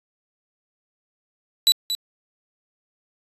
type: tone with echo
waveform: 40% pulse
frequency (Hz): 3951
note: B7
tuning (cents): 0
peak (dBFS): -11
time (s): 1.67-1.72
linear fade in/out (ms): 0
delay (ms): 230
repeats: 1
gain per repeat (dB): -10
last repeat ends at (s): 1.95
effects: resampled to 32000 Hz